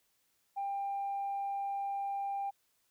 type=tone; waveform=sine; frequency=795 Hz; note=G5; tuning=24 cents sharp; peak=-32 dBFS; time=0.56-2.51 s; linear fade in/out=20 ms; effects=tanh soft clip ceiling -30 dBFS + white hiss -75 dBFS RMS until 2.9 s